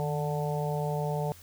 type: harmonic tone with a mistuned harmonic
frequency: 147.2 Hz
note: D3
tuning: 4 cents sharp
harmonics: 1 / 3 / 4 / 5 / 6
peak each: -30 / -35 / -36 / -37 / -38 dBFS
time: 0-1.32 s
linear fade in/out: 0 ms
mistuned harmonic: 1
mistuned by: +64 cents
effects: added 88 Hz sine -53 dBFS peak until 1.42 s + white hiss -53 dBFS RMS until 1.42 s